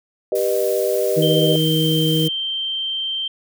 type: chord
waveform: sine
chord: G augmented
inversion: none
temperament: just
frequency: 392 / 490 / 612.5 Hz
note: G4 / B4 / D#5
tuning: 0 / -14 / -27 cents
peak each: -21 dBFS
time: 0.32-1.56 s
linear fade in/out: 2 ms
type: noise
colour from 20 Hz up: blue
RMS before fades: -31 dBFS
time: 0.35-2.28 s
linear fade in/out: 5 ms
type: harmonic tone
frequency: 158.1 Hz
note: D#3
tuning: 28 cents sharp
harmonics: 1 / 2 / 3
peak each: -18 / -21 / -23 dBFS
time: 1.16-2.29 s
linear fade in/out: 20 ms
type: tone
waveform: sine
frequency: 3136 Hz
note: G7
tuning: in tune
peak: -21 dBFS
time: 1.22-3.28 s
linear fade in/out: 5 ms
effects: none